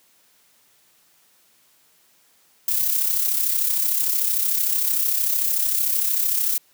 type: noise with amplitude modulation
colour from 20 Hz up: violet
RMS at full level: -19 dBFS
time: 2.68-6.58 s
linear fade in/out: 2 ms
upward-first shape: sine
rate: 33.3 Hz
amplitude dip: 50%
effects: white hiss -59 dBFS RMS until 6.73 s + high-pass 100 Hz 12 dB/octave